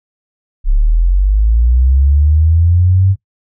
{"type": "linear sweep", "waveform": "sine", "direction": "up", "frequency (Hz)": [32.7, 98], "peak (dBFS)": -7, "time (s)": [0.64, 3.16], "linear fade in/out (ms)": 50, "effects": ["noise-tail reverb RT60 0.1 s tail -17 dB re dry"]}